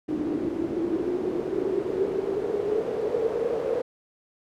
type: noise with band-pass filter sweep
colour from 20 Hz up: pink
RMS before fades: -27 dBFS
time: 0.08-3.82 s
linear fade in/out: 10 ms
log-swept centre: 310 to 490 Hz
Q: 9.5
effects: none